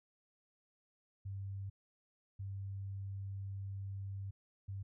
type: tone bursts at uneven times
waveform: sine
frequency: 98 Hz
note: G2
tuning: in tune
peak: -40 dBFS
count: 3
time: 1.25-1.7 / 2.39-4.31 / 4.68-4.83 s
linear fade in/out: 10 ms
effects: none